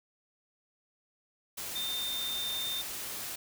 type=tone in noise; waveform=sine; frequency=3617 Hz; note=A7; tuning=47 cents sharp; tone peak=-33 dBFS; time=1.75-2.82 s; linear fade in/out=10 ms; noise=white; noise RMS=-39 dBFS; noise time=1.57-3.36 s; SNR=+3 dB; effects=none